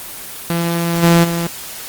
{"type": "tone with level steps", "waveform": "sawtooth", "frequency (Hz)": 169.4, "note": "E3", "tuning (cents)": 48, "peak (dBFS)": [-11, -4, -13], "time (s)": [0.5, 1.47], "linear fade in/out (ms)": 0, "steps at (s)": [1.02, 1.23], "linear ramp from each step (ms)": 20, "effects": ["white hiss -30 dBFS RMS until 1.88 s", "Opus 24 kbps"]}